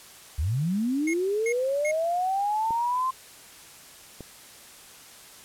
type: linear sweep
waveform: sine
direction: up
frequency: 64.2 to 1054 Hz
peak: -23 dBFS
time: 0.38-3.11 s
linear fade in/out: 10 ms
type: tone bursts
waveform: square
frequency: 2159 Hz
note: C#7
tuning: 46 cents flat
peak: -29 dBFS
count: 3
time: 1.07-1.914 s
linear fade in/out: 5 ms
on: 68 ms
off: 320 ms
type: clicks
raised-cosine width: 2 ms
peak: -25 dBFS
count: 2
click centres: 2.707 / 4.207 s
effects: white hiss -48 dBFS RMS until 5.44 s + low-pass 12000 Hz 12 dB/octave